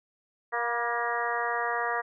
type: harmonic tone with a mistuned harmonic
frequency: 236.2 Hz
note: A#3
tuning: 23 cents sharp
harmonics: 2 / 3 / 4 / 5 / 6 / 7 / 8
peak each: -35 / -33 / -34 / -33 / -38 / -35 / -34 dBFS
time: 0.52-2.02 s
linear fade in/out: 20 ms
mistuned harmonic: 4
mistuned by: +27 cents
effects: none